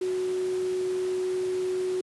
sine tone in noise, 369.3 Hz, F#4, 3 cents flat, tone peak -25 dBFS, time 0.01-2.01 s, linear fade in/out 5 ms, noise pink, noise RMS -43 dBFS, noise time 0.01-2.01 s, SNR +15 dB, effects high-pass 150 Hz 12 dB/octave + resampled to 24000 Hz

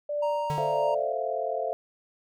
sine tone with tremolo, 587.3 Hz, D5, in tune, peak -24 dBFS, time 0.09-1.13 s, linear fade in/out 5 ms, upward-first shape triangle, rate 1.6 Hz, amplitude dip 85%
triangle tone, 932.3 Hz, A#5, in tune, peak -27 dBFS, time 0.22-0.95 s, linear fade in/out 10 ms
square tone with exponential decay, 148.7 Hz, D3, 22 cents sharp, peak -28 dBFS, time 0.5-1.06 s, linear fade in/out 0 ms, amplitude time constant 120 ms
sine chord, F major seventh, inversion first, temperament equal, 440 / 523.3 / 659.3 / 698.5 Hz, A4 / C5 / E5 / F5, 0 / 0 / 0 / 0 cents, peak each -34 / -33 / -31 / -32 dBFS, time 0.58-1.73 s, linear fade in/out 0 ms
effects none

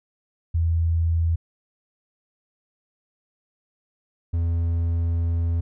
sine / triangle tone pair in turn, 83 / 84.21 Hz, E2 / E2, +12 / +37 cents, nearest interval unison, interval 25 cents, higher second, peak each -18 dBFS, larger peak neither, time 0.54-1.36 / 4.33-5.61 s, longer second, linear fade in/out 10 ms, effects none

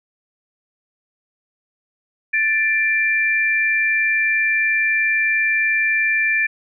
sine tone pair together, 1760 / 2363 Hz, A6 / D7, 0 / +10 cents, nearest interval perfect fourth, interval 510 cents, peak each -18 / -18 dBFS, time 2.33-6.47 s, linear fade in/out 10 ms, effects none

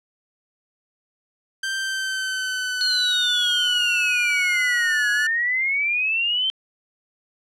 sawtooth tone with pitch glide, 1568 to 1454.6 Hz, G6 to F#6, 0 to -30 cents, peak -20 dBFS, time 1.63-5.27 s, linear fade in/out 5 ms, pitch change -130 cents, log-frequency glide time 1.77-3.46 s
sine exponential two-way sweep, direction down then up, 4336 to 1661.2 to 3135 Hz, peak -19 dBFS, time 2.81-6.5 s, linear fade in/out 0 ms, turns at 5.11 s
effects low-pass 9000 Hz 12 dB/octave

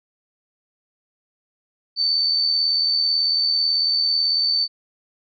sine tone with amplitude modulation, 4542 Hz, C#8, 41 cents sharp, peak -15 dBFS, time 1.96-4.68 s, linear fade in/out 50 ms, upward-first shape sine, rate 78.1 Hz, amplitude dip 40%, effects none

